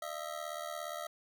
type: ring-modulated tone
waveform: 25% pulse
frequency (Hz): 643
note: E5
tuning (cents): -43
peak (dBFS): -32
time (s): 0.02-1.07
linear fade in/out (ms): 2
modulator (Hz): 38.6
effects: none